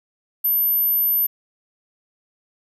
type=tone; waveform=sine; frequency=13020 Hz; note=G#9; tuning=36 cents flat; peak=-16 dBFS; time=0.44-1.27 s; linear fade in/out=10 ms; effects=9-bit